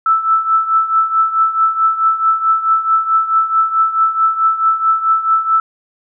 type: tone with tremolo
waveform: sine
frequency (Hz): 1318.5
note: E6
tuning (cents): 0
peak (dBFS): -7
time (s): 0.06-5.6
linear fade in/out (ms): 2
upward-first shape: triangle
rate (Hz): 4.6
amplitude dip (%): 80
effects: none